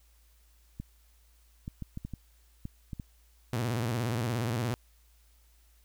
clicks, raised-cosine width 5 ms, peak -25 dBFS, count 9, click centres 0.8 / 1.679 / 1.823 / 1.974 / 2.05 / 2.137 / 2.654 / 2.932 / 2.998 s
sawtooth tone with vibrato, 116.54 Hz, A#2, in tune, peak -25 dBFS, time 3.53-4.74 s, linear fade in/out 0 ms, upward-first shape square, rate 17 Hz, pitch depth 120 cents each way
effects added 56 Hz sine -60 dBFS peak until 5.84 s + white hiss -68 dBFS RMS until 5.84 s

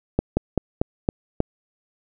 slowing click train, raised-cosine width 2 ms, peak -5 dBFS, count 6, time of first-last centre 0.19-1.404 s, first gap 180 ms, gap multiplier 1.15, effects none

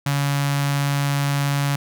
sawtooth tone with notch filter, 141.5 Hz, C#3, 36 cents sharp, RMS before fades -21 dBFS, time 0.06-1.76 s, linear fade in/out 5 ms, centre 390 Hz, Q 0.69, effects none

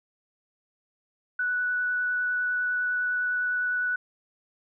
sine tone with vibrato, 1480 Hz, F#6, in tune, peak -24 dBFS, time 1.39-3.96 s, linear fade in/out 5 ms, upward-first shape sine, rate 9.9 Hz, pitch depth 8 cents each way, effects none

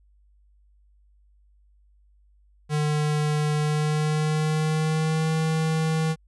square tone with pitch glide, 150.5 to 159.08 Hz, D3 to D#3, +43 to +39 cents, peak -22 dBFS, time 2.69-6.16 s, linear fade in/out 50 ms, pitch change +96 cents, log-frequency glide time 3.6-5.31 s, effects added 50 Hz sine -56 dBFS peak until 6.27 s + resampled to 24000 Hz

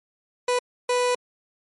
30% pulse tone bursts at uneven times, 493.9 Hz, B4, in tune, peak -17 dBFS, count 2, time 0.48-0.59 / 0.89-1.15 s, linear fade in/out 5 ms, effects MP3 48 kbps

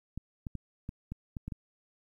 clicks, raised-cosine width 5 ms, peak -25 dBFS, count 8, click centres 0.176 / 0.468 / 0.553 / 0.891 / 1.12 / 1.368 / 1.48 / 1.522 s, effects 11-bit

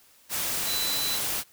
sine tone in noise, 4000 Hz, B7, 21 cents sharp, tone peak -29 dBFS, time 0.65-1.2 s, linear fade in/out 50 ms, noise white, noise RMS -29 dBFS, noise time 0.29-1.44 s, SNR -3 dB, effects white hiss -58 dBFS RMS until 1.52 s

